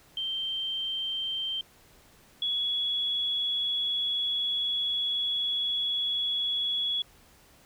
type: tone pair in turn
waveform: sine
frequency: 3136 / 3369 Hz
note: G7 / G#7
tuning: 0 / +24 cents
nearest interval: minor second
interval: 124 cents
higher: second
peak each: -29 / -26 dBFS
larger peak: second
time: 0.17-1.61 / 2.42-7.02 s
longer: second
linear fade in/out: 2 ms
effects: pink hiss -58 dBFS RMS until 7.65 s